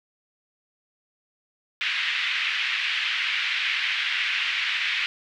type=band-pass noise; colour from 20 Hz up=pink; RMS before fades=-26 dBFS; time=1.81-5.06 s; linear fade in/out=0 ms; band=1900 to 3200 Hz; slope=24 dB/octave; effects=none